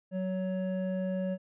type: tone pair together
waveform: triangle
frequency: 186.74 / 560 Hz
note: F#3 / C#5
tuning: +16 / +18 cents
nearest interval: octave + perfect fifth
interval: 1902 cents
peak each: -29 / -32 dBFS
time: 0.11-1.38 s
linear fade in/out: 50 ms
effects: resampled to 8000 Hz